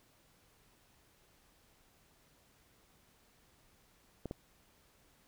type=clicks; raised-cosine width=2 ms; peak=-26 dBFS; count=2; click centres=4.257 / 4.311 s; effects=pink hiss -68 dBFS RMS until 5.27 s